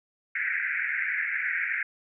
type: band-pass noise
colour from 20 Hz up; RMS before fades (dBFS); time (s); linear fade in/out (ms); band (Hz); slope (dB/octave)
white; -29; 0.35-1.83; 5; 1500 to 2300; 96
effects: none